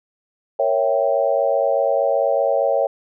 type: chord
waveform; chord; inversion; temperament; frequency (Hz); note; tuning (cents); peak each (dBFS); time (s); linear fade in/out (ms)
sine; A# diminished seventh; none; equal; 466.2 / 554.4 / 659.3 / 784; A#4 / C#5 / E5 / G5; 0 / 0 / 0 / 0; -24 / -18 / -21 / -24; 0.59-2.87; 5
effects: none